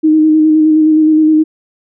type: tone with vibrato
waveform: sine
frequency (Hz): 311.1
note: D#4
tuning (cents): 0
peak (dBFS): -5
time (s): 0.03-1.44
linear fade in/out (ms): 20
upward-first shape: square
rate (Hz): 9.6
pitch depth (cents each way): 18
effects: none